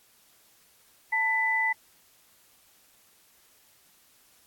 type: tone pair together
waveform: sine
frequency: 888.2 / 1994 Hz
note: A5 / B6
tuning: +16 / +16 cents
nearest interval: octave + major second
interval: 1400 cents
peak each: -29 / -24 dBFS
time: 1.12-1.73 s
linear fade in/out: 10 ms
effects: white hiss -61 dBFS RMS until 4.46 s + AAC 64 kbps